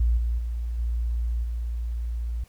sine tone with level steps, 58.2 Hz, A#1, 2 cents flat, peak -18 / -22 / -26 / -23 / -26 dBFS, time 0-2.44 s, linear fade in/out 5 ms, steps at 0.17 / 0.38 / 0.78 / 1.43 s, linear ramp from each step 10 ms, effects pink hiss -59 dBFS RMS until 2.48 s

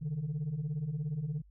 sine beating tone pair, 137.3 / 154.3 Hz, C#3 / D#3, -16 / -14 cents, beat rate 17 Hz, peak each -36 / -32 dBFS, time 0.01-1.42 s, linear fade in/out 20 ms, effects tanh soft clip ceiling -29 dBFS + added 50 Hz sine -56 dBFS peak until 1.5 s

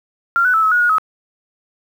sine tone with pitch steps, 1384 / 1490 / 1313 / 1288 / 1452 / 1442 / 1277 Hz, F6 / F#6 / E6 / E6 / F#6 / F#6 / D#6, -16 / +12 / -7 / -41 / -33 / -45 / +45 cents, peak -11 dBFS, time 0.36-0.983 s, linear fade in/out 0 ms, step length 89 ms, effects 7-bit

